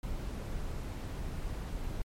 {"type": "noise", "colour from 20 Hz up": "brown", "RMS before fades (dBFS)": -37, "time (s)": [0.03, 2.02], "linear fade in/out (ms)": 2, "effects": ["MP3 64 kbps"]}